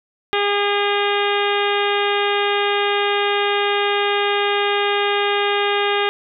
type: harmonic tone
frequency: 406.8 Hz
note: G#4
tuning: 36 cents flat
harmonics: 1 / 2 / 3 / 4 / 5 / 6 / 7 / 8 / 9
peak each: -20 / -23 / -25 / -26 / -27 / -28 / -28 / -29 / -30 dBFS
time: 0.33-6.09 s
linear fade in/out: 0 ms
effects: none